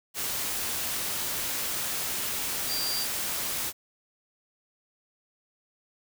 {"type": "tone in noise", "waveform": "sine", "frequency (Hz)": 4729, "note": "D8", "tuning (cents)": 11, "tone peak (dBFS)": -30, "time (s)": [2.67, 3.07], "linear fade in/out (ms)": 50, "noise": "white", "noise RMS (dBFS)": -31, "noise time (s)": [0.14, 3.73], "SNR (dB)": -2, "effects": []}